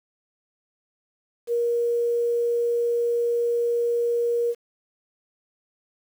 sine tone with quantisation, 472.8 Hz, A#4, 24 cents sharp, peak -20 dBFS, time 1.47-4.55 s, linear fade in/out 50 ms, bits 8, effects none

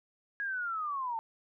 sine linear sweep, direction down, 1663 to 880 Hz, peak -32 dBFS, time 0.4-1.19 s, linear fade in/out 0 ms, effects none

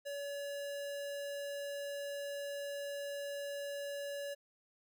square tone, 568 Hz, C#5, 42 cents sharp, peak -40 dBFS, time 0.05-4.35 s, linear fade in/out 20 ms, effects none

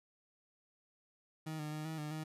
30% pulse tone with pitch steps, 157.3 / 151.3 / 153.3 / 159.1 / 150.5 / 156.2 Hz, D#3 / D#3 / D#3 / D#3 / D3 / D#3, +19 / -48 / -25 / +39 / +43 / +7 cents, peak -37 dBFS, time 1.46-2.24 s, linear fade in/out 10 ms, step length 130 ms, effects resampled to 32000 Hz

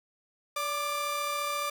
sawtooth tone pair together, 576.3 / 1187 Hz, D5 / D6, -33 / +18 cents, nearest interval octave + minor second, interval 1251 cents, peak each -32 / -27 dBFS, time 0.56-1.7 s, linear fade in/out 5 ms, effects 10-bit

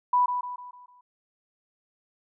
sine tone with echo, 987.8 Hz, B5, in tune, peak -18 dBFS, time 0.13-0.26 s, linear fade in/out 5 ms, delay 150 ms, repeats 5, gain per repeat -7 dB, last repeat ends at 1.01 s, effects none

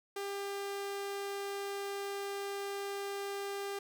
sawtooth tone, 398.8 Hz, G4, 30 cents sharp, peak -33 dBFS, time 0.16-3.79 s, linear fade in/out 5 ms, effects 10-bit

